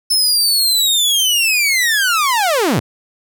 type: linear sweep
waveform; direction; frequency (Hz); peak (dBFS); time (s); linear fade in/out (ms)
sawtooth; down; 5274 to 84.8; -9; 0.1-2.8; 10
effects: none